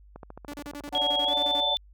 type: click train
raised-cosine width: 1 ms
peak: -27 dBFS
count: 12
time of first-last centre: 0.16-0.951 s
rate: 13.9 Hz
type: tone bursts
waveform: sawtooth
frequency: 289.7 Hz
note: D4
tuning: 24 cents flat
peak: -32 dBFS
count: 13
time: 0.48-1.604 s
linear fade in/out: 2 ms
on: 56 ms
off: 33 ms
type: chord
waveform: sine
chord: D major seventh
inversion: third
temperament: equal with one note detuned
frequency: 565 / 587.3 / 740 / 880 Hz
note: C#5 / D5 / F#5 / A5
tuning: +33 / 0 / 0 / 0 cents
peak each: -35 / -34 / -32 / -32 dBFS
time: 0.92-1.76 s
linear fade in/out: 20 ms
type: tone with pitch glide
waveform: sine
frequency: 3294 to 3530 Hz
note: G#7 to A7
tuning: -15 to +5 cents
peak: -24 dBFS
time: 0.95-1.77 s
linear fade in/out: 0 ms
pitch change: +120 cents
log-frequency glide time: 1.25-1.35 s
effects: added 50 Hz sine -50 dBFS peak until 1.93 s